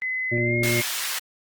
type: tone with pitch glide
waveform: sine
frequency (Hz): 2030 to 2141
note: B6 to C7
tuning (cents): +47 to +39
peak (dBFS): -24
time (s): 0.02-0.82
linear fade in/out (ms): 0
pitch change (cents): +92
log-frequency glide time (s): 0.38-0.56
type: harmonic tone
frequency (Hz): 118.7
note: A#2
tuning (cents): +32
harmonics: 1 / 2 / 3 / 5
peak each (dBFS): -25 / -29 / -26 / -31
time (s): 0.31-0.82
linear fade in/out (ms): 20
type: high-pass noise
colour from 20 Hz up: pink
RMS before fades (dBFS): -28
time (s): 0.63-1.19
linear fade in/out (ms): 5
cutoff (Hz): 1600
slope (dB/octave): 12
effects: Opus 24 kbps